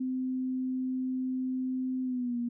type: tone with pitch glide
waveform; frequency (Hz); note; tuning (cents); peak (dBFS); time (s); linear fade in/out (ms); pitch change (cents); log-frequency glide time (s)
sine; 257.6 to 239; C4 to A#3; -27 to +43; -29; 0-2.49; 10; -130; 2.03-2.38
effects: none